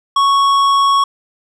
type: tone with tanh clipping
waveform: sine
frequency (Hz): 1108.7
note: C#6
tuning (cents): 0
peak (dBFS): -11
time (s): 0.16-1.04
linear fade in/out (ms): 5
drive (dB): 12
effects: none